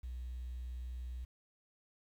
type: tone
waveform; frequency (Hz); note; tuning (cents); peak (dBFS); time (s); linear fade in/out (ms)
triangle; 61.74; B1; 0; -36; 0.03-1.25; 10
effects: tanh soft clip ceiling -38 dBFS + 11-bit